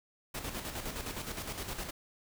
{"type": "noise with tremolo", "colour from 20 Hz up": "pink", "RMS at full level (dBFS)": -38, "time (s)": [0.34, 1.91], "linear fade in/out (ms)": 10, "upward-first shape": "square", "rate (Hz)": 9.7, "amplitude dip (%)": 50, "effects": []}